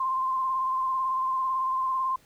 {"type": "tone with vibrato", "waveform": "sine", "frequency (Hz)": 1046.5, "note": "C6", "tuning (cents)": 0, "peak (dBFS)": -24, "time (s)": [0, 2.16], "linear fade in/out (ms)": 5, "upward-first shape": "sine", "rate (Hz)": 18, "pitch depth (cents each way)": 27, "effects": ["pink hiss -60 dBFS RMS until 2.25 s"]}